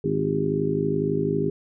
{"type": "harmonic tone with a mistuned harmonic", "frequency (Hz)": 52, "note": "G#1", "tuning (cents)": 3, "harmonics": [2, 3, 4, 5, 6, 7, 8], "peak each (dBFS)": [-36, -27, -33, -29, -30, -31, -25], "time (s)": [0.04, 1.5], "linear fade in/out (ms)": 5, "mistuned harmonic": 8, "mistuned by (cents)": -60, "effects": []}